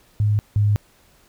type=tone pair in turn; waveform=sine; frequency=104.8 / 103.66 Hz; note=G#2 / G#2; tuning=+16 / -3 cents; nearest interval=unison; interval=19 cents; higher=first; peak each=-15 / -14 dBFS; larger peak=second; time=0.2-0.39 / 0.56-0.76 s; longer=second; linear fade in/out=0 ms; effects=pink hiss -56 dBFS RMS until 1.28 s